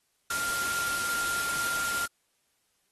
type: tone in noise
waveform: sine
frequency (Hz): 1394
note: F6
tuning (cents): -4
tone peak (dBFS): -30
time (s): 0.3-2.06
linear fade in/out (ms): 5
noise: white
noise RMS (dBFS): -33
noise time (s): 0.3-2.06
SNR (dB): 0
effects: white hiss -73 dBFS RMS until 2.91 s + AAC 32 kbps